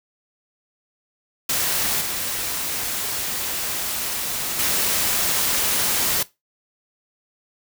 white noise with level steps, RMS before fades -22 / -26 / -21 dBFS, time 1.49-6.23 s, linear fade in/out 5 ms, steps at 2.01 / 4.59 s, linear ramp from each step 2 ms, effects noise-tail reverb RT60 0.2 s tail -18 dB re dry

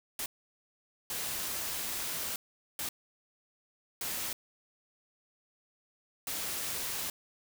white noise bursts at uneven times, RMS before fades -36 dBFS, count 5, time 0.19-0.26 / 1.1-2.36 / 2.79-2.89 / 4.01-4.33 / 6.27-7.1 s, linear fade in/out 2 ms, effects none

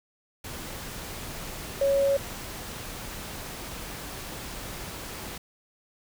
sine tone in noise, 554.4 Hz, C#5, in tune, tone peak -20 dBFS, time 1.81-2.17 s, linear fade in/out 5 ms, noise pink, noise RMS -38 dBFS, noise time 0.44-5.38 s, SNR +15 dB, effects none

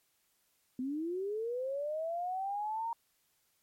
sine linear sweep, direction up, 246.9 to 935 Hz, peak -33 dBFS, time 0.79-2.93 s, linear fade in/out 2 ms, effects white hiss -74 dBFS RMS until 3.62 s + MP3 64 kbps

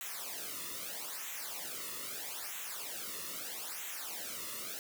white noise with flanger, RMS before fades -42 dBFS, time 0.01-4.79 s, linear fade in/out 0 ms, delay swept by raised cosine 0.2 to 1.3 ms, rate 0.78 Hz, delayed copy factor -0.85, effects none

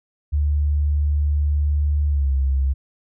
sine tone with pitch glide, 73.42 to 67.33 Hz, D2 to C#2, 0 to -50 cents, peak -16 dBFS, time 0.32-2.74 s, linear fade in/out 20 ms, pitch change -150 cents, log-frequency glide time 2.08-2.32 s, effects none

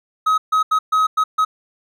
triangle tone bursts at uneven times, 1271 Hz, D#6, 36 cents sharp, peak -11 dBFS, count 6, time 0.26-0.38 / 0.52-0.63 / 0.71-0.79 / 0.92-1.07 / 1.17-1.24 / 1.38-1.45 s, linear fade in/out 10 ms, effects none

